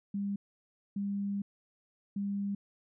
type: tone bursts at uneven times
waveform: sine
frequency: 200.4 Hz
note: G3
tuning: 38 cents sharp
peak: -31 dBFS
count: 3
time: 0.14-0.36 / 0.96-1.42 / 2.16-2.55 s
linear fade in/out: 5 ms
effects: none